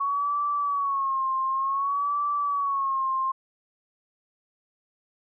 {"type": "tone with vibrato", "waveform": "sine", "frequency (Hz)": 1108.7, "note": "C#6", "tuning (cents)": 0, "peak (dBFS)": -23, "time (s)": [0, 3.32], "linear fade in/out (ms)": 10, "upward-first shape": "sine", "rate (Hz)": 0.55, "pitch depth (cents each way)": 82, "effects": []}